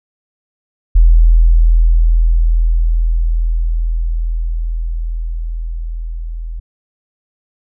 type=tone with level ramp; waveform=sine; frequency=41.18 Hz; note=E1; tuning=1 cent flat; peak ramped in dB=-3 to -21 dBFS; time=0.95-6.6 s; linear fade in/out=10 ms; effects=none